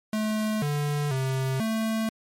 square tone with pitch steps, 215.6 / 146.5 / 132.3 / 221.7 Hz, A3 / D3 / C3 / A3, -35 / -4 / +20 / +13 cents, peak -25 dBFS, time 0.13-2.09 s, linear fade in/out 2 ms, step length 490 ms, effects MP3 64 kbps

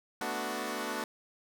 10% pulse chord, B minor seventh, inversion third, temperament equal, 220 / 246.9 / 293.7 / 370 Hz, A3 / B3 / D4 / F#4, 0 / 0 / 0 / 0 cents, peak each -31 dBFS, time 0.21-1.04 s, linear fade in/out 2 ms, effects none

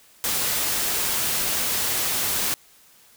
white noise, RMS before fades -24 dBFS, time 0.24-2.54 s, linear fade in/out 0 ms, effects white hiss -54 dBFS RMS until 3.16 s

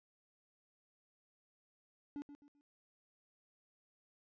triangle tone with echo, 288.2 Hz, D4, 33 cents flat, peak -39 dBFS, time 2.16-2.22 s, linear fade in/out 0 ms, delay 130 ms, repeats 3, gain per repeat -10 dB, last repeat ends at 2.61 s, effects resampled to 16000 Hz

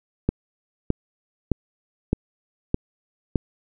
click train, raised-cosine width 3 ms, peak -6 dBFS, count 6, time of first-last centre 0.29-3.357 s, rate 1.63 Hz, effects none

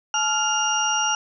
sine tone cluster, 858 / 1388 / 2821 / 5720 Hz, A5 / F6 / F7 / F8, -44 / -11 / +17 / +41 cents, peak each -25 dBFS, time 0.14-1.15 s, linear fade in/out 2 ms, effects none

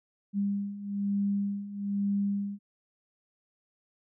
sine beating tone pair, 200 / 201.1 Hz, G3 / G3, +35 / +44 cents, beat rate 1.1 Hz, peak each -33 / -29 dBFS, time 0.33-2.59 s, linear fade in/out 50 ms, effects none

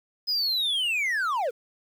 triangle linear sweep, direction down, 5080 to 427 Hz, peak -22 dBFS, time 0.27-1.51 s, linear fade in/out 20 ms, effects 9-bit

